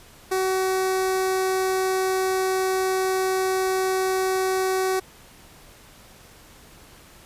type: tone with notch filter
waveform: sawtooth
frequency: 377 Hz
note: F#4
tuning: 32 cents sharp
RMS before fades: -23 dBFS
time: 0.31-5 s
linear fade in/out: 10 ms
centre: 3000 Hz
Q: 1.9
effects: pink hiss -49 dBFS RMS until 7.25 s + resampled to 32000 Hz